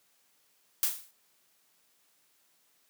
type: noise with exponential decay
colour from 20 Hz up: blue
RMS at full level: -24 dBFS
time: 0.83-1.11 s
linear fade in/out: 1 ms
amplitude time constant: 60 ms
effects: white hiss -69 dBFS RMS until 2.89 s + high-pass 150 Hz 12 dB/octave